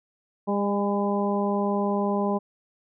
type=harmonic tone with a mistuned harmonic; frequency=201.8 Hz; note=G#3; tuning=49 cents flat; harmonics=1 / 2 / 3 / 4 / 5; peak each=-25 / -28 / -30 / -31 / -32 dBFS; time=0.47-2.39 s; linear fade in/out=20 ms; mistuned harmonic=4; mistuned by=+20 cents; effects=none